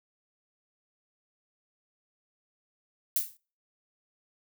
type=noise with exponential decay; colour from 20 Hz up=violet; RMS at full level=-23 dBFS; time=3.16-3.37 s; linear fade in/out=2 ms; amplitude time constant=44 ms; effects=noise-tail reverb RT60 0.4 s tail -26 dB re dry